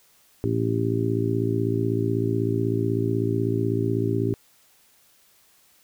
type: harmonic tone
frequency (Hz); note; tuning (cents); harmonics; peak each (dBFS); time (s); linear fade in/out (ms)
56.1; A1; +34; 2 / 3 / 4 / 5 / 6 / 7; -25 / -32 / -33 / -28 / -29 / -27; 0.44-4.34; 0
effects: white hiss -59 dBFS RMS until 5.83 s